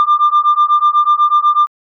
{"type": "beating tone pair", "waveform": "sine", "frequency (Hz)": [1191, 1199.1], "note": ["D6", "D6"], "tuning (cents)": [24, 36], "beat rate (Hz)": 8.1, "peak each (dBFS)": -10, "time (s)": [0, 1.67], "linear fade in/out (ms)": 0, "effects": ["tanh soft clip ceiling -4 dBFS"]}